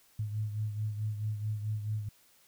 sine beating tone pair, 106.2 / 110.8 Hz, G#2 / A2, +39 / +13 cents, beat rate 4.6 Hz, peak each -32 / -40 dBFS, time 0.19-2.09 s, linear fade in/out 5 ms, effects white hiss -64 dBFS RMS until 2.47 s

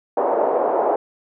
pink band-pass noise, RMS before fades -19 dBFS, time 0.17-0.96 s, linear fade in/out 5 ms, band 460 to 800 Hz, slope 24 dB/octave, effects none

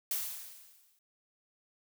blue noise with exponential decay, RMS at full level -32 dBFS, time 0.11-0.99 s, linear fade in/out 2 ms, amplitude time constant 190 ms, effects none

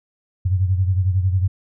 sine beating tone pair, 91.9 / 102.9 Hz, F#2 / G#2, -11 / -16 cents, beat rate 11 Hz, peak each -16 / -23 dBFS, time 0.45-1.48 s, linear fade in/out 10 ms, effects none

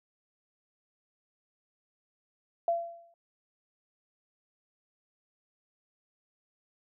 sine tone with exponential decay, 680 Hz, F5, 46 cents flat, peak -22 dBFS, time 2.68-3.14 s, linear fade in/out 2 ms, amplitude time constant 98 ms, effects none

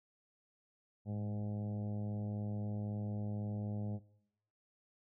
harmonic tone with a mistuned harmonic, 103.83 Hz, G#2, in tune, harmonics 1 / 2 / 3 / 4 / 5 / 6 / 7 / 8, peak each -38 / -41 / -54 / -55 / -54 / -55 / -58 / -63 dBFS, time 1.05-4 s, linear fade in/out 50 ms, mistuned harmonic 1, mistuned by +37 cents, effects noise-tail reverb RT60 0.8 s tail -20 dB re dry

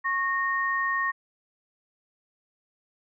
sine tone pair together, 1096.4 / 1852 Hz, C#6 / A#6, -19 / -12 cents, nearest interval major sixth, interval 907 cents, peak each -27 / -26 dBFS, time 0.04-1.12 s, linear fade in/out 20 ms, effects none

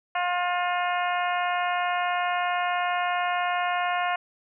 harmonic tone, 355.4 Hz, F4, 30 cents sharp, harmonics 2 / 3 / 4 / 5 / 6 / 7 / 8, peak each -26 / -30 / -32 / -34 / -36 / -37 / -38 dBFS, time 0.15-4.16 s, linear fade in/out 5 ms, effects none

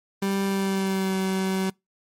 30% pulse tone with pitch glide, 196 to 190.09 Hz, G3 to F#3, 0 to +47 cents, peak -20 dBFS, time 0.22-1.7 s, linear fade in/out 5 ms, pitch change -53 cents, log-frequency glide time 0.45-1.15 s, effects noise-tail reverb RT60 0.2 s tail -26 dB re dry + MP3 64 kbps

